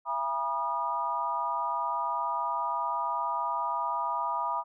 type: tone cluster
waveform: sine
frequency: 674 / 817 / 966 / 1221 Hz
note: E5 / G#5 / B5 / D#6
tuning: +38 / -29 / -39 / -33 cents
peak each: -38 / -37 / -30 / -33 dBFS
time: 0.05-4.64 s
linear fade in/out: 50 ms
effects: none